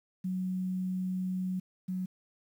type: tone pair in turn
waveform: sine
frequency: 185 / 185 Hz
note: F#3 / F#3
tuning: 0 / 0 cents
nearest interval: unison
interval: 0 cents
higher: neither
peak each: -30 / -31 dBFS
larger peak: first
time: 0.24-1.6 / 1.88-2.06 s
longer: first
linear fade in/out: 10 ms
effects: 10-bit